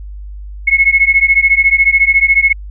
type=beating tone pair; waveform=sine; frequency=2178 / 2192 Hz; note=C#7 / C#7; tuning=-31 / -20 cents; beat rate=14 Hz; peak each=-10 dBFS; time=0.67-2.53 s; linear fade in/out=10 ms; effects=added 50 Hz sine -25 dBFS peak until 2.7 s